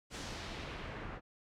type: noise with low-pass filter sweep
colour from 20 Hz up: pink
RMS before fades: -44 dBFS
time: 0.1-1.21 s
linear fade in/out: 50 ms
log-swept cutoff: 7400 to 1500 Hz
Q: 1.1
effects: none